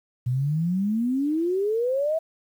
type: exponential sweep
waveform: sine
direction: up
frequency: 120 to 659.3 Hz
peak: -21 dBFS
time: 0.26-2.19 s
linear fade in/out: 10 ms
effects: 9-bit